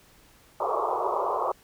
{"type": "band-pass noise", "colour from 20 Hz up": "white", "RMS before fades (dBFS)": -27, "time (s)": [0.6, 1.52], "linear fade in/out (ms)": 5, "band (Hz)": [360, 1200], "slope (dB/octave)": 96, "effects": ["pink hiss -57 dBFS RMS until 1.63 s"]}